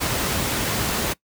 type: noise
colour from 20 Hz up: pink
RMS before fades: -23 dBFS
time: 0-1.14 s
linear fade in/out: 20 ms
effects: noise-tail reverb RT60 0.1 s tail -21 dB re dry + high-pass 60 Hz 12 dB/octave